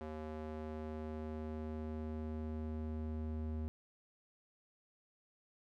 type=tone with band-pass filter sweep; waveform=square; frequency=77.7 Hz; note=D#2; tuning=2 cents flat; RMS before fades=-42 dBFS; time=0.01-3.68 s; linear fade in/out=0 ms; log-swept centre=510 to 160 Hz; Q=0.78; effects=none